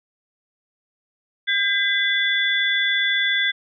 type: tone cluster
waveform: sine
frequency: 1603 / 2017 / 3453 Hz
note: G6 / B6 / A7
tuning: +38 / +36 / -33 cents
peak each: -22 dBFS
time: 1.47-3.52 s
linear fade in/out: 20 ms
effects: none